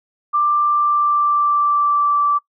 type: tone with pitch glide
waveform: sine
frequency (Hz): 1182 to 1163.7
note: D6 to D6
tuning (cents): +11 to -16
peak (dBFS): -13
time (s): 0.33-2.39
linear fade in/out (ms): 20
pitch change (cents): -27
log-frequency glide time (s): 0.65-2.23
effects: noise-tail reverb RT60 0.1 s tail -21 dB re dry